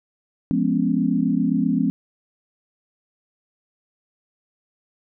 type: chord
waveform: sine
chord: C# dominant seventh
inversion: first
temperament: just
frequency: 173.24 / 207.9 / 249.5 / 277.2 Hz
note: E#3 / G#3 / B3 / C#4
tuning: -14 / +2 / +18 / 0 cents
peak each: -24 / -23 / -22 / -23 dBFS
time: 0.51-1.9 s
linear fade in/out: 0 ms
effects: none